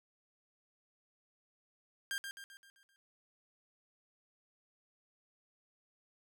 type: tone with echo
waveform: sawtooth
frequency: 1598 Hz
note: G6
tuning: 33 cents sharp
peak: -32 dBFS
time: 2.11-2.18 s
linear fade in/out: 0 ms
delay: 130 ms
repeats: 6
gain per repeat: -6 dB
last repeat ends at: 2.96 s
effects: none